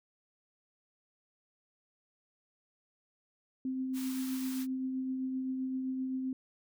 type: tone with tremolo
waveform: sine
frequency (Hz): 260.6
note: C4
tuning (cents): -7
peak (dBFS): -31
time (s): 3.65-6.33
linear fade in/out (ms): 2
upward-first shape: triangle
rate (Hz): 7.7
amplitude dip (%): 30
type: high-pass noise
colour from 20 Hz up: white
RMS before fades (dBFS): -46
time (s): 3.93-4.67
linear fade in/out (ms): 50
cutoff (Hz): 840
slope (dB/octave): 96
effects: none